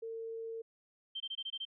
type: tone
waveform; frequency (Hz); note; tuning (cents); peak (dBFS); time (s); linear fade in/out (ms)
sine; 453; A#4; -50; -39; 0.02-0.62; 10
type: tone bursts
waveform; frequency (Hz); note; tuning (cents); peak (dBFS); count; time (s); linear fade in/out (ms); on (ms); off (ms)
sine; 3136; G7; 0; -37; 7; 1.15-1.653; 10; 53; 22
effects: none